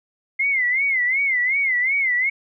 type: tone with vibrato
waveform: sine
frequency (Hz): 2093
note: C7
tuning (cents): 0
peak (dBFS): -17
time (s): 0.39-2.3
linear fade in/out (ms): 10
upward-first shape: sine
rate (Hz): 2.7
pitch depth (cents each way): 130
effects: none